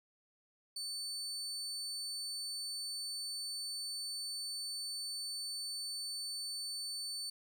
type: tone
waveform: 30% pulse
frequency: 4500 Hz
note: C#8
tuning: 25 cents sharp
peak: -36 dBFS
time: 0.76-7.3 s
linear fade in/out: 5 ms
effects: none